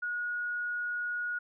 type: tone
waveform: sine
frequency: 1449 Hz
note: F#6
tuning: 37 cents flat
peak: -31 dBFS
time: 0.02-1.39 s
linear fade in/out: 10 ms
effects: none